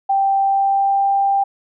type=tone with pitch glide; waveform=sine; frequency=784 to 791.3 Hz; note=G5 to G5; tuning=0 to +16 cents; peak=-13 dBFS; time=0.09-1.44 s; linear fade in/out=10 ms; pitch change=+16 cents; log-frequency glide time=0.39-1.07 s; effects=none